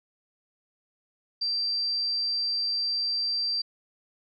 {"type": "tone", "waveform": "sine", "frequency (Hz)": 4699, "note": "D8", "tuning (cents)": 0, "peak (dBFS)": -25, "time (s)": [1.41, 3.62], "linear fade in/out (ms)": 10, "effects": []}